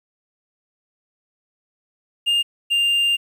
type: tone pair in turn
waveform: triangle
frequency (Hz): 2816 / 2798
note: F7 / F7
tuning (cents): +14 / +3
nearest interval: unison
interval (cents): 11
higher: first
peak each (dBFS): -14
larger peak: neither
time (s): 2.26-2.43 / 2.7-3.17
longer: second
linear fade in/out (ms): 20
effects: 9-bit